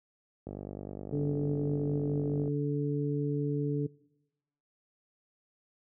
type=click train; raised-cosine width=2 ms; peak=-26 dBFS; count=101; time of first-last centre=0.47-2.478 s; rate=49.8 Hz
type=harmonic tone; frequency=144.9 Hz; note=D3; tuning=23 cents flat; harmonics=1 / 2 / 3; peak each=-30 / -33 / -35 dBFS; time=1.12-3.87 s; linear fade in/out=10 ms
effects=noise-tail reverb RT60 1.0 s tail -24 dB re dry + high-pass 60 Hz 12 dB/octave